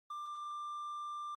triangle tone, 1187 Hz, D6, 18 cents sharp, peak -38 dBFS, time 0.1-1.35 s, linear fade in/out 5 ms, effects Opus 32 kbps

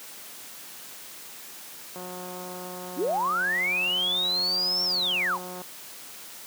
click train, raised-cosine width 1 ms, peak -26 dBFS, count 663, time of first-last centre 1.96-5.617 s, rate 181 Hz
sine linear two-way sweep, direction up then down, 231.1 to 5480 to 719 Hz, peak -23 dBFS, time 2.96-5.39 s, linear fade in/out 50 ms, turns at 4.84 s
effects white hiss -43 dBFS RMS until 6.46 s + high-pass 150 Hz 12 dB/octave

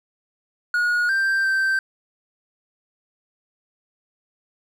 triangle tone with pitch steps, 1446 / 1574 / 1559 Hz, F#6 / G6 / G6, -40 / +7 / -10 cents, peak -16 dBFS, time 0.74-1.79 s, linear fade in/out 2 ms, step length 350 ms, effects none

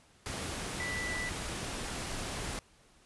sine tone in noise, 1975.5 Hz, B6, in tune, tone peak -35 dBFS, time 0.8-1.29 s, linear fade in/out 0 ms, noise pink, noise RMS -38 dBFS, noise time 0.26-2.59 s, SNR 0 dB, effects pink hiss -63 dBFS RMS until 3.05 s + resampled to 24000 Hz

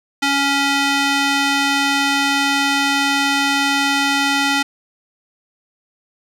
square tone with band-pass filter, 279.2 Hz, C#4, 13 cents sharp, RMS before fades -17 dBFS, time 0.22-4.63 s, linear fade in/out 10 ms, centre 2800 Hz, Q 0.68, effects none

